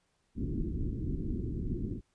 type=low-pass noise; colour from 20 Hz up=pink; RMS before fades=-34 dBFS; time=0.35-2.01 s; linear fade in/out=50 ms; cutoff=360 Hz; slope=48 dB/octave; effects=pink hiss -75 dBFS RMS until 2.14 s + resampled to 22050 Hz